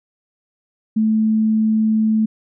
sine tone, 218.5 Hz, A3, 12 cents flat, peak -13 dBFS, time 0.96-2.26 s, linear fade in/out 10 ms, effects none

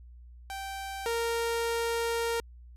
sawtooth tone pair in turn, 780 / 463.8 Hz, G5 / A#4, -9 / -9 cents, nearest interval major sixth, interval 900 cents, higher first, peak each -32 / -24 dBFS, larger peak second, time 0.5-1.06 / 1.06-2.4 s, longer second, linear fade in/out 0 ms, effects added 60 Hz sine -47 dBFS peak until 2.76 s + resampled to 32000 Hz

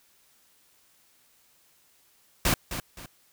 pink noise with echo, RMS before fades -23 dBFS, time 2.45-2.54 s, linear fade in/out 2 ms, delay 260 ms, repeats 2, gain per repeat -10 dB, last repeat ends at 3.06 s, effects white hiss -63 dBFS RMS until 3.32 s

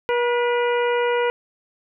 harmonic tone with a mistuned harmonic, 481.4 Hz, B4, 44 cents flat, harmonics 1 / 2 / 3 / 4 / 5 / 6, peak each -19 / -25 / -29 / -31 / -33 / -35 dBFS, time 0.09-1.3 s, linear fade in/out 0 ms, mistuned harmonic 4, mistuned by +54 cents, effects none

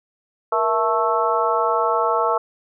harmonic tone with a mistuned harmonic, 220 Hz, A3, in tune, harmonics 2 / 3 / 4 / 5 / 6, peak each -23 / -23 / -23 / -23 / -23 dBFS, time 0.52-2.38 s, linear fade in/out 5 ms, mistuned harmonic 2, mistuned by +120 cents, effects none

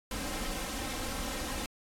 pink noise with comb filter, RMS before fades -36 dBFS, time 0.11-1.66 s, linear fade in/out 2 ms, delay 3.8 ms, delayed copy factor +0.7, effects low-pass 12000 Hz 12 dB/octave + AAC 64 kbps

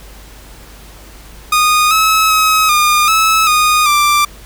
sawtooth tone with pitch steps, 1232 / 1291 / 1276 / 1213 / 1299 / 1232 / 1179 Hz, D#6 / E6 / D#6 / D#6 / E6 / D#6 / D6, -17 / -37 / +43 / -44 / -26 / -17 / +6 cents, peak -5 dBFS, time 1.52-4.25 s, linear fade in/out 5 ms, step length 390 ms, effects added 50 Hz sine -36 dBFS peak until 4.45 s + pink hiss -39 dBFS RMS until 4.45 s

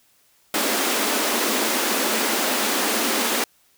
pink high-pass noise, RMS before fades -22 dBFS, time 0.54-3.44 s, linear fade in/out 2 ms, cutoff 210 Hz, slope 96 dB/octave, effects white hiss -60 dBFS RMS until 3.77 s

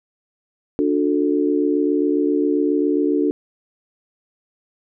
sine chord, D major, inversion none, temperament equal with one note detuned, 293.7 / 361.1 / 440 Hz, D4 / F#4 / A4, 0 / -42 / 0 cents, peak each -18 / -21 / -22 dBFS, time 0.79-3.31 s, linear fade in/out 0 ms, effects none

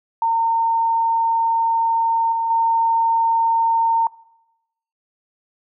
sine tone with level steps, 913 Hz, A#5, 36 cents flat, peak -15 / -18 / -14 dBFS, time 0.22-4.07 s, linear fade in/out 2 ms, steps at 2.32 / 2.5 s, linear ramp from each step 5 ms, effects noise-tail reverb RT60 0.9 s tail -23 dB re dry

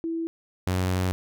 sine / sawtooth tone pair in turn, 329.6 / 92.14 Hz, E4 / F#2, 0 / -7 cents, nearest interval octave + minor seventh, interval 2207 cents, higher first, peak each -26 / -19 dBFS, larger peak second, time 0.04-0.27 / 0.67-1.12 s, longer second, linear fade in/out 0 ms, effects none

